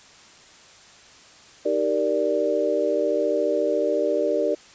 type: chord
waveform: sine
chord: Eb major seventh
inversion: none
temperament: equal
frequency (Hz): 311.1 / 392 / 466.2 / 587.3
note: Eb4 / G4 / Bb4 / D5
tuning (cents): 0 / 0 / 0 / 0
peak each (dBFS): -28 / -26 / -25 / -23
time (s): 1.65-4.55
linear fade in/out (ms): 10
effects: white hiss -49 dBFS RMS until 4.74 s + resampled to 16000 Hz